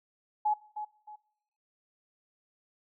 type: tone with echo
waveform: sine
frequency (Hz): 846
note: G#5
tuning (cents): +32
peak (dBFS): -24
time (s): 0.45-0.54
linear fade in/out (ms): 10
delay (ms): 310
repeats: 2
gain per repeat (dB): -10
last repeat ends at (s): 1.16
effects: noise-tail reverb RT60 0.8 s tail -20 dB re dry